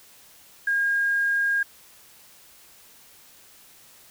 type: tone with quantisation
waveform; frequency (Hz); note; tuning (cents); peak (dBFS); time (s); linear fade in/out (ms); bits
sine; 1622; G#6; -41; -20; 0.67-1.63; 5; 8
effects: white hiss -52 dBFS RMS until 4.1 s